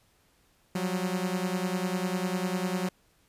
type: beating tone pair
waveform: sawtooth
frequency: 180 / 190 Hz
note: F#3 / F#3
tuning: -47 / +46 cents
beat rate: 10 Hz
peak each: -26 / -28 dBFS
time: 0.75-2.89 s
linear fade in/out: 5 ms
effects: pink hiss -66 dBFS RMS until 3.28 s + resampled to 32000 Hz